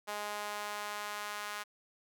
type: tone with high-pass filter sweep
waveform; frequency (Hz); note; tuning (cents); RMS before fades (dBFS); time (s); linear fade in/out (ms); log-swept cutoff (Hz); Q
sawtooth; 207.7; G#3; 0; -40; 0.07-1.64; 20; 750 to 1200; 1.4
effects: none